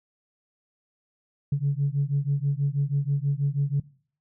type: beating tone pair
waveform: sine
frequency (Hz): 138.59 / 144.79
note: C#3 / D3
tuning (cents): 0 / -24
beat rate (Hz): 6.2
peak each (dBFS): -24 / -24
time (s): 1.52-3.8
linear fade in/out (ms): 5
effects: noise-tail reverb RT60 0.5 s tail -22 dB re dry + tanh soft clip ceiling -16 dBFS